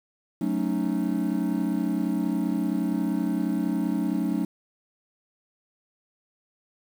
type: chord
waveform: triangle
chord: D# half-diminished seventh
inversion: first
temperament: equal with one note detuned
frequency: 185 / 220 / 277.2 / 307.9 Hz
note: F#3 / A3 / C#4 / D#4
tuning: 0 / 0 / 0 / -18 cents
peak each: -27 dBFS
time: 0.41-4.45 s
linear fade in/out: 5 ms
effects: 8-bit